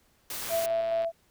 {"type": "noise", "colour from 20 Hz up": "white", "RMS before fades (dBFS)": -36, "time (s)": [0.3, 0.66], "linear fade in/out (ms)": 2}
{"type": "click train", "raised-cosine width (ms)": 0.3, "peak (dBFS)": -27, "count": 73, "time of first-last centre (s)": [0.42, 1.046], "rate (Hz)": 115}
{"type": "tone with tremolo", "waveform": "sine", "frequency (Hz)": 666, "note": "E5", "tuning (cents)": 18, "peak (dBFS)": -24, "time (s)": [0.49, 1.12], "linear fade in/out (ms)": 50, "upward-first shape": "square", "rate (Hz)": 4.7, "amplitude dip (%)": 25}
{"effects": ["pink hiss -66 dBFS RMS until 1.3 s"]}